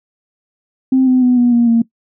sine tone with pitch steps, 261.6 / 255.2 / 248.9 / 242.8 / 236.9 / 231 Hz, C4 / C4 / B3 / B3 / A#3 / A#3, 0 / -43 / +14 / -29 / +28 / -16 cents, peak -7 dBFS, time 0.92-1.82 s, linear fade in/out 5 ms, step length 150 ms, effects noise-tail reverb RT60 0.1 s tail -20 dB re dry + tanh soft clip ceiling -3 dBFS

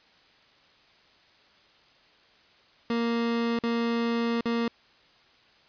30% pulse tone with dropouts, 233.1 Hz, A#3, in tune, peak -22 dBFS, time 2.9-4.68 s, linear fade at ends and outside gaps 2 ms, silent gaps 3.589-3.636 / 4.409-4.456 s, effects white hiss -59 dBFS RMS until 5.68 s + resampled to 11025 Hz

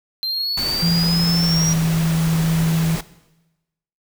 triangle exponential sweep, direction up, 4123 to 5750 Hz, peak -19 dBFS, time 0.23-1.73 s, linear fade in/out 0 ms
pink noise, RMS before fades -28 dBFS, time 0.57-3.01 s, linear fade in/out 5 ms
sine tone with pitch glide, 168.9 to 162.58 Hz, E3 to E3, +42 to -24 cents, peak -16 dBFS, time 0.82-2.96 s, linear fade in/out 10 ms, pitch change -66 cents, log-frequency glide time 1.45-1.57 s
effects noise-tail reverb RT60 1.0 s tail -17 dB re dry

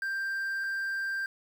triangle tone pair in turn, 1580 / 1580 Hz, G6 / G6, +13 / +13 cents, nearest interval unison, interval 0 cents, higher neither, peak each -28 dBFS, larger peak neither, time 0.02-0.64 / 0.64-1.26 s, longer neither, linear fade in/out 2 ms, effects 9-bit

